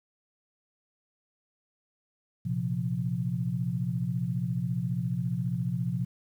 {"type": "chord", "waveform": "sine", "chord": "Bb suspended second", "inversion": "none", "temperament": "just", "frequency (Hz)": [116.54, 131.11, 174.81], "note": ["Bb2", "C3", "F3"], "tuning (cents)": [0, 4, 2], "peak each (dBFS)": [-33, -31, -31], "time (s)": [2.45, 6.05], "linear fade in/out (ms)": 10, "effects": ["10-bit"]}